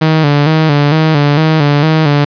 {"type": "tone with vibrato", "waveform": "sawtooth", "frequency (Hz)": 151.3, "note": "D#3", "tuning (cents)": -48, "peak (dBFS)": -3, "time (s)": [0.01, 2.25], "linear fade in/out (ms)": 10, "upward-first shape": "square", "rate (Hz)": 2.2, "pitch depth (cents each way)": 75, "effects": ["resampled to 11025 Hz", "7-bit"]}